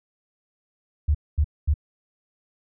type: tone bursts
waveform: sine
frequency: 74.2 Hz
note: D2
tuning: 18 cents sharp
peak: -16 dBFS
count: 3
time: 1.08-1.741 s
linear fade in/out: 10 ms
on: 67 ms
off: 230 ms
effects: none